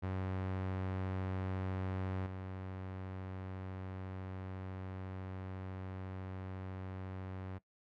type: tone with level steps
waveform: sawtooth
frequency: 94 Hz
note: F#2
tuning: 28 cents sharp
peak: -32 / -38 dBFS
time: 0.02-7.59 s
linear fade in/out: 20 ms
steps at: 2.26 s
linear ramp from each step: 2 ms
effects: noise-tail reverb RT60 0.1 s tail -18 dB re dry + low-pass 2000 Hz 12 dB/octave